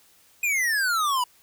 square exponential sweep, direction down, 2501 to 963 Hz, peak -22 dBFS, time 0.43-1.24 s, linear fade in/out 5 ms, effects white hiss -58 dBFS RMS until 1.42 s

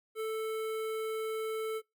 square tone with notch filter, 440 Hz, A4, in tune, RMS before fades -35 dBFS, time 0.15-1.82 s, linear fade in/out 50 ms, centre 5500 Hz, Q 0.82, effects noise-tail reverb RT60 0.2 s tail -25 dB re dry

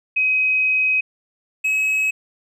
sine / triangle tone pair in turn, 2529 / 2560 Hz, D#7 / D#7, +28 / +49 cents, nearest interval unison, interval 21 cents, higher second, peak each -15 dBFS, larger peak neither, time 0.16-1.01 / 1.64-2.11 s, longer first, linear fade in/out 10 ms, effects none

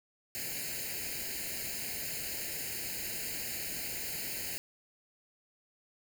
white noise with comb filter, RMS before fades -38 dBFS, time 0.35-4.58 s, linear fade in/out 0 ms, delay 0.43 ms, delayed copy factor +0.95, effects none

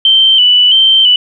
sine tone with vibrato, 3045 Hz, F#7, 49 cents sharp, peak -4 dBFS, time 0.05-1.16 s, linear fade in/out 2 ms, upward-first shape square, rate 1.5 Hz, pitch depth 43 cents each way, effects none

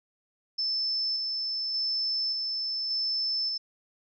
sine tone with tremolo, 5274 Hz, E8, in tune, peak -26 dBFS, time 0.58-3.58 s, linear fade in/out 10 ms, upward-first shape square, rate 0.86 Hz, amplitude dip 25%, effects none

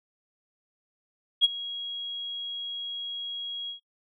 sine tone with ADSR envelope, 3300 Hz, G#7, 12 cents flat, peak -13 dBFS, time 1.41-3.8 s, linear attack 33 ms, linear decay 25 ms, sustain -19 dB, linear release 110 ms, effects noise-tail reverb RT60 0.1 s tail -25 dB re dry + tanh soft clip ceiling -10 dBFS

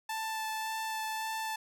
sawtooth tone with vibrato, 880 Hz, A5, in tune, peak -30 dBFS, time 0.09-1.56 s, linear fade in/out 5 ms, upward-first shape sine, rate 1.8 Hz, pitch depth 9 cents each way, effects none

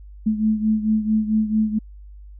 sine beating tone pair, 215.6 / 220.1 Hz, A3 / A3, -35 / +1 cents, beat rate 4.5 Hz, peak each -18 / -23 dBFS, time 0.26-1.79 s, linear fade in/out 10 ms, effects added 50 Hz sine -38 dBFS peak until 2.39 s

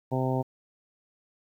harmonic tone, 130 Hz, C3, 11 cents flat, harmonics 1 / 2 / 3 / 4 / 5 / 6 / 7, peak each -28 / -31 / -33 / -34 / -35 / -36 / -36 dBFS, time 0.11-0.43 s, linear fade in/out 20 ms, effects 10-bit

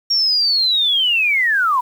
sine linear sweep, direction down, 5588 to 947 Hz, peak -13 dBFS, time 0.1-1.81 s, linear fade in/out 10 ms, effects 7-bit

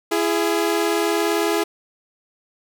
sawtooth tone pair together, 335.8 / 415.3 Hz, E4 / G#4, +32 / 0 cents, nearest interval major third, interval 368 cents, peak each -17 dBFS, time 0.11-1.64 s, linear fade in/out 10 ms, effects none

